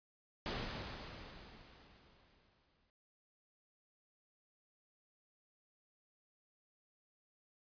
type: noise with exponential decay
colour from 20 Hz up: pink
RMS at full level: -39 dBFS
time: 0.46-2.9 s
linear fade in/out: 0 ms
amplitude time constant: 530 ms
effects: resampled to 11025 Hz